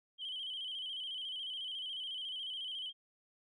sine tone with vibrato, 3104 Hz, G7, 18 cents flat, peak -38 dBFS, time 0.18-2.93 s, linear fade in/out 50 ms, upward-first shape square, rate 14 Hz, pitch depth 54 cents each way, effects tanh soft clip ceiling -34 dBFS

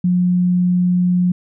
sine tone, 179.2 Hz, F3, 45 cents sharp, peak -12 dBFS, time 0.04-1.32 s, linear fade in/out 5 ms, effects none

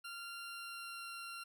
20% pulse tone with pitch glide, 1386 to 1377.2 Hz, F6 to F6, -14 to -25 cents, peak -40 dBFS, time 0.04-1.44 s, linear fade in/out 10 ms, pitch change -11 cents, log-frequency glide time 0.42-1.05 s, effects none

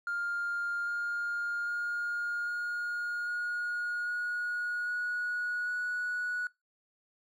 triangle tone with pitch steps, 1403 / 1411.9 / 1420.9 / 1430 / 1439.1 / 1448.3 / 1457.5 / 1466.8 Hz, F6 / F6 / F6 / F6 / F#6 / F#6 / F#6 / F#6, +8 / +18 / +29 / +41 / -48 / -37 / -26 / -15 cents, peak -28 dBFS, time 0.07-6.47 s, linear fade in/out 2 ms, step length 800 ms, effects noise-tail reverb RT60 0.2 s tail -23 dB re dry + tanh soft clip ceiling -27 dBFS

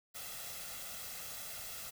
white noise with comb filter, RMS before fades -45 dBFS, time 0.14-1.91 s, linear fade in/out 20 ms, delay 1.5 ms, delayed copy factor +0.6, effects none

